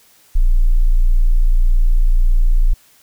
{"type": "tone", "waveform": "sine", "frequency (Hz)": 29.14, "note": "A#0", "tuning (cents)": 0, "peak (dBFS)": -8, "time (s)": [0.35, 2.74], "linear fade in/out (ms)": 10, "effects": ["white hiss -51 dBFS RMS until 3.02 s"]}